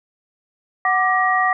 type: tone cluster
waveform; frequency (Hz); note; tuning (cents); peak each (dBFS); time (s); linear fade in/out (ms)
sine; 743 / 1179 / 1898; F#5 / D6 / A#6; +7 / +6 / +31; -19; 0.85-1.53; 2
effects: none